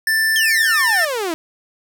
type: tone with pitch glide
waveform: square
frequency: 1772 to 1794.7 Hz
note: A6 to A6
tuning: +12 to +34 cents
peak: -15 dBFS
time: 0.07-1.05 s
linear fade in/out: 2 ms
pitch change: +22 cents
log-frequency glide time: 0.38-0.6 s
type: exponential sweep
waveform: sawtooth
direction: down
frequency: 3281 to 311.1 Hz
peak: -16 dBFS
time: 0.36-1.34 s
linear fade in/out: 0 ms
effects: none